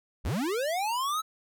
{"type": "linear sweep", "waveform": "square", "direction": "up", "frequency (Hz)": [35.4, 1318.5], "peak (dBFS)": -28, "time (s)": [0.24, 1.22], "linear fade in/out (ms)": 20, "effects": []}